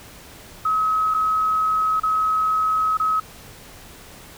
sine tone with dropouts, 1278 Hz, D#6, 46 cents sharp, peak -17 dBFS, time 0.65-3.2 s, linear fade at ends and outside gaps 5 ms, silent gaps 1.141-1.145 / 1.999-2.033 / 2.972-2.998 s, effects pink hiss -43 dBFS RMS until 4.37 s

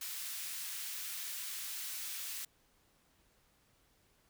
white high-pass noise, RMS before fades -42 dBFS, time 0.01-2.45 s, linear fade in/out 5 ms, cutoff 1700 Hz, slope 12 dB/octave, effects pink hiss -71 dBFS RMS until 4.29 s

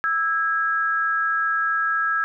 sine tone pair together, 1318.5 / 1643 Hz, E6 / G#6, 0 / -19 cents, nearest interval major third, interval 381 cents, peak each -22 dBFS, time 0.04-2.24 s, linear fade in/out 0 ms, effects none

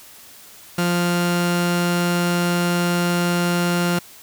sawtooth tone pair together, 174.7 / 698.8 Hz, F3 / F5, +1 / +1 cents, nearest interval 2 octaves, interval 2400 cents, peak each -14 / -20 dBFS, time 0.78-3.99 s, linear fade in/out 5 ms, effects white hiss -44 dBFS RMS until 4.22 s

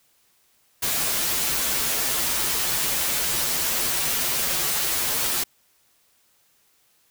white noise with comb filter, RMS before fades -24 dBFS, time 0.82-5.44 s, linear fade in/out 10 ms, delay 10 ms, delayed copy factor -0.95, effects white hiss -63 dBFS RMS until 7.1 s

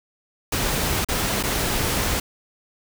pink noise with dropouts, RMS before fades -23 dBFS, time 0.52-2.2 s, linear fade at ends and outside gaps 5 ms, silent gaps 1.047-1.086 / 1.429-1.435 s, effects none

